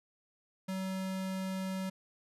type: tone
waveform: square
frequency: 189.4 Hz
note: F#3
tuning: 41 cents sharp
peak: -35 dBFS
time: 0.68-1.9 s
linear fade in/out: 10 ms
effects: resampled to 32000 Hz